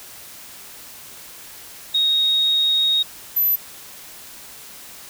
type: tone pair in turn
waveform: sine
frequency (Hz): 3751 / 12037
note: A#7 / F#9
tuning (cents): +10 / +29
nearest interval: octave + minor sixth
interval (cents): 2019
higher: second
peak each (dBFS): -15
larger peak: neither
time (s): 1.94-3.03 / 3.36-3.56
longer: first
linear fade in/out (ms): 10
effects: white hiss -40 dBFS RMS until 5.09 s